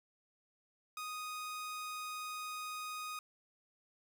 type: tone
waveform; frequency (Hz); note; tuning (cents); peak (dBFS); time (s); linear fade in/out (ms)
sawtooth; 1244.5; D#6; 0; -37; 0.97-3.19; 2
effects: none